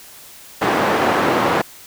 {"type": "band-pass noise", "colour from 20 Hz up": "white", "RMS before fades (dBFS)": -17, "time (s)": [0.61, 1.62], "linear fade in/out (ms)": 10, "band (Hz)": [170, 1100], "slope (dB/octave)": 12, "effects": ["white hiss -41 dBFS RMS until 1.86 s"]}